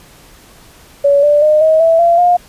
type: tone with pitch steps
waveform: sine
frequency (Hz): 566 / 587.7 / 610.1 / 633.5 / 657.7 / 682.9 / 709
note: C#5 / D5 / D#5 / D#5 / E5 / F5 / F5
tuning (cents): +36 / +1 / -34 / +31 / -4 / -39 / +26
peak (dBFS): -6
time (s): 1.04-2.37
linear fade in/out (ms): 10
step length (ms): 190
effects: pink hiss -42 dBFS RMS until 2.48 s + resampled to 32000 Hz